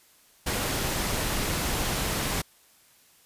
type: noise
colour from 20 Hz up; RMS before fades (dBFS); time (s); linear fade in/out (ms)
pink; -28; 0.46-2.42; 10
effects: white hiss -59 dBFS RMS until 3.25 s + resampled to 32000 Hz